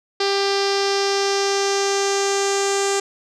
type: tone with low-pass filter sweep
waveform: sawtooth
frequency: 396.1 Hz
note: G4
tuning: 18 cents sharp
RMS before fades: -20 dBFS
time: 0.2-3 s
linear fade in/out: 5 ms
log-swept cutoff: 4800 to 7300 Hz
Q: 3.8
effects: none